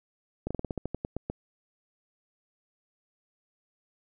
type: slowing click train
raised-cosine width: 2 ms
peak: -18 dBFS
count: 12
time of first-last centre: 0.47-1.3 s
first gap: 36 ms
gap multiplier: 1.14
effects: none